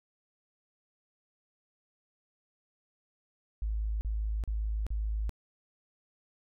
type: tone bursts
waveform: sine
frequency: 53.4 Hz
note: G#1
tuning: 49 cents sharp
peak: -29 dBFS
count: 4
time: 3.62-5.294 s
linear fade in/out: 0 ms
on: 390 ms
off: 38 ms
effects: none